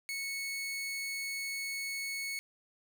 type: tone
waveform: sawtooth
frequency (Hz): 2206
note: C#7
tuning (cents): -9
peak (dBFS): -32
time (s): 0.09-2.39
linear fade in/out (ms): 0
effects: none